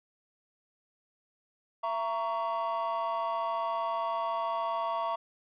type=chord; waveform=triangle; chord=A# diminished; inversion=second; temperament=just; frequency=671.3 / 932.3 / 1118.8 Hz; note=E5 / A#5 / C#6; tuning=+31 / 0 / +16 cents; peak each=-31 dBFS; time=1.83-5.16 s; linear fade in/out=10 ms; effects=tanh soft clip ceiling -22 dBFS + resampled to 11025 Hz